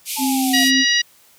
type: band-pass noise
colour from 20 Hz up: white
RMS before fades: -26 dBFS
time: 0.05-0.72 s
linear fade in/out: 50 ms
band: 2200 to 14000 Hz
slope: 96 dB/octave
type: linear sweep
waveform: sine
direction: down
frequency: 882 to 696 Hz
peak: -24 dBFS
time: 0.16-0.65 s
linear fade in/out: 20 ms
type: tone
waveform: sine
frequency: 264.2 Hz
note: C4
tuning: 17 cents sharp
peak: -17 dBFS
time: 0.18-0.85 s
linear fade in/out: 50 ms
type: harmonic tone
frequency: 958 Hz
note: A#5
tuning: 47 cents sharp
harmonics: 2 / 3 / 4 / 5 / 6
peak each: -18 / -20 / -21 / -22 / -23 dBFS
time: 0.53-1.02 s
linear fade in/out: 10 ms
effects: white hiss -52 dBFS RMS until 1.38 s + high-pass 60 Hz 12 dB/octave